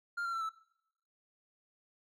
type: tone with pitch steps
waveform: triangle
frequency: 1400 / 1370.4 / 1341.4 / 1313.1 Hz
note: F6 / F6 / E6 / E6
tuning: +4 / -33 / +30 / -7 cents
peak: -32 dBFS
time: 0.17-0.494 s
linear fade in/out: 10 ms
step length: 81 ms
effects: noise-tail reverb RT60 0.8 s tail -22 dB re dry